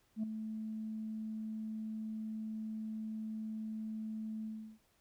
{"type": "tone with ADSR envelope", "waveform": "sine", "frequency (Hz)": 218.4, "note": "A3", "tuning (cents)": -13, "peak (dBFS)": -29, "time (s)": [0.16, 4.79], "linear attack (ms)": 73, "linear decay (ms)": 6, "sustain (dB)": -9, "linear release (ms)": 340, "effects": ["tanh soft clip ceiling -31 dBFS", "pink hiss -73 dBFS RMS until 5 s"]}